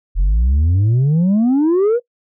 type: exponential sweep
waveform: sine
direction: up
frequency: 41.2 to 499.4 Hz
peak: -8 dBFS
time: 0.15-2 s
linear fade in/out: 50 ms
effects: noise-tail reverb RT60 0.1 s tail -22 dB re dry + tanh soft clip ceiling -10 dBFS